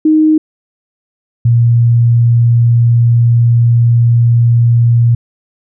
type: tone pair in turn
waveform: sine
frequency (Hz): 311.1 / 118.02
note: D#4 / A#2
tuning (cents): 0 / +22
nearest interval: octave + perfect fourth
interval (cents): 1678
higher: first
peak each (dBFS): -5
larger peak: neither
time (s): 0.05-0.38 / 1.45-5.15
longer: second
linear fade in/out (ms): 5
effects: none